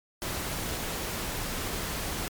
pink noise, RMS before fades -33 dBFS, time 0.22-2.28 s, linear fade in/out 0 ms, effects MP3 96 kbps

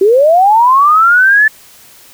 sine linear sweep, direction up, 370 to 1760 Hz, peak -4 dBFS, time 0.01-1.48 s, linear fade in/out 5 ms, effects white hiss -40 dBFS RMS until 2.13 s

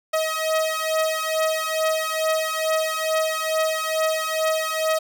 sawtooth beating tone pair, 633 / 635.3 Hz, D#5 / D#5, +30 / +36 cents, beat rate 2.3 Hz, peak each -20 / -20 dBFS, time 0.13-4.99 s, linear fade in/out 10 ms, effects none

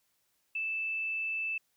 sine tone, 2637 Hz, E7, in tune, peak -31 dBFS, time 0.55-1.58 s, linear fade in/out 5 ms, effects white hiss -75 dBFS RMS until 1.76 s

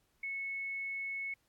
sine tone, 2200 Hz, C#7, 14 cents flat, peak -36 dBFS, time 0.23-1.34 s, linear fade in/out 5 ms, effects pink hiss -75 dBFS RMS until 1.48 s + AAC 64 kbps

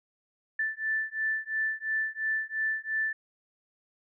sine beating tone pair, 1760 / 1762.9 Hz, A6 / A6, 0 / +3 cents, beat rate 2.9 Hz, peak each -31 / -31 dBFS, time 0.59-3.13 s, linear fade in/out 5 ms, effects none

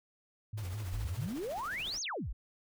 sine tone with vibrato, 98 Hz, G2, in tune, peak -36 dBFS, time 0.53-1.27 s, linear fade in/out 5 ms, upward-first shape square, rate 4.8 Hz, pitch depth 140 cents each way
pink noise with tremolo, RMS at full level -47 dBFS, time 0.57-1.99 s, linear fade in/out 10 ms, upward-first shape triangle, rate 14 Hz, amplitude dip 55%
sine exponential two-way sweep, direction up then down, 34.07 to 6760 to 34.07 Hz, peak -35 dBFS, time 0.92-2.33 s, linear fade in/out 10 ms, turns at 2.01 s
effects none

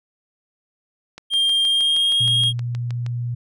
click train, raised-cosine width 0.2 ms, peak -19 dBFS, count 13, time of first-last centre 1.18-3.064 s, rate 6.37 Hz
triangle tone with pitch glide, 3201 to 3257 Hz, G7 to G#7, +36 to -34 cents, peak -14 dBFS, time 1.3-2.53 s, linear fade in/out 50 ms, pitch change +30 cents, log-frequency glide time 1.65-2.18 s
sine tone, 120.4 Hz, B2, 44 cents flat, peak -22 dBFS, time 2.2-3.35 s, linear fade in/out 10 ms
effects none

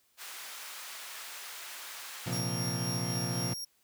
pink high-pass noise, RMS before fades -44 dBFS, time 0.17-2.42 s, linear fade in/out 50 ms, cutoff 1200 Hz, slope 12 dB/octave
35% pulse chord, Bb suspended second, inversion none, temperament equal, 116.54 / 130.81 / 174.61 Hz, Bb2 / C3 / F3, 0 / 0 / 0 cents, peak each -35 dBFS, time 2.26-3.54 s, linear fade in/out 10 ms
sawtooth tone with tremolo, 5588 Hz, F8, in tune, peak -32 dBFS, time 2.32-3.65 s, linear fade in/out 10 ms, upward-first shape sine, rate 3.8 Hz, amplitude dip 30%
effects white hiss -70 dBFS RMS until 3.83 s

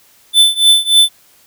square tone with tremolo, 3520 Hz, A7, in tune, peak -4 dBFS, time 0.33-1.09 s, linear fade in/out 50 ms, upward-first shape triangle, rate 3.4 Hz, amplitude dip 95%, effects white hiss -49 dBFS RMS until 1.46 s

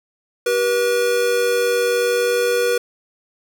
square tone pair together, 383.5 / 482.9 Hz, G4 / B4, -38 / -39 cents, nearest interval major third, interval 399 cents, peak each -25 / -17 dBFS, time 0.46-2.78 s, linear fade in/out 5 ms, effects none

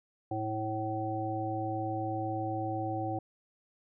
harmonic tone, 109 Hz, A2, 16 cents flat, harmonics 1 / 3 / 5 / 7, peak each -37 / -36 / -40 / -35 dBFS, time 0.31-3.19 s, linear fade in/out 5 ms, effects none

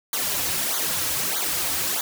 white noise with flanger, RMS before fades -25 dBFS, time 0.13-2.01 s, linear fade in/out 2 ms, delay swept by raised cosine 0.37 to 5.07 ms, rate 1.6 Hz, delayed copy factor -1, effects none

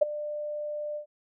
sine tone with ADSR envelope, 596 Hz, D5, 25 cents sharp, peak -14 dBFS, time 0.01-1.06 s, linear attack 13 ms, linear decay 13 ms, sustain -17 dB, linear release 100 ms, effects none

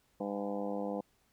harmonic tone with a mistuned harmonic, 101.1 Hz, G#2, 46 cents flat, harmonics 2 / 3 / 4 / 5 / 6 / 7 / 8 / 9 / 10, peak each -39 / -41 / -47 / -38 / -46 / -44 / -47 / -50 / -53 dBFS, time 0.2-1.01 s, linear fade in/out 5 ms, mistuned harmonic 9, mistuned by -66 cents, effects pink hiss -72 dBFS RMS until 1.32 s

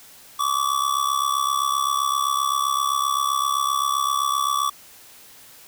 square tone with amplitude modulation, 1147 Hz, D6, 41 cents flat, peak -17 dBFS, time 0.39-4.7 s, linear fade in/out 10 ms, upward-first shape sine, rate 67.7 Hz, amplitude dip 80%, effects white hiss -47 dBFS RMS until 5.67 s

